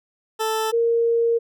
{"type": "tone pair in turn", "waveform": ["20% pulse", "sine"], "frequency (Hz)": [440, 464.5], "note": ["A4", "A#4"], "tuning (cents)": [0, -6], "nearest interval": "minor second", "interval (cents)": 94, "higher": "second", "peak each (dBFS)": -16, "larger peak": "neither", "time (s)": [[0.39, 0.72], [0.72, 1.39]], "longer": "second", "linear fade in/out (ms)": 20, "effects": []}